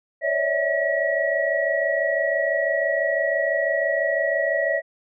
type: tone cluster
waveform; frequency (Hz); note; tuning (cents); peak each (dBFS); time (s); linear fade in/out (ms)
sine; 549 / 575 / 649 / 1920; C#5 / D5 / E5 / B6; -17 / -37 / -27 / -49; -28 / -25 / -24 / -24; 0.21-4.82; 50
effects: none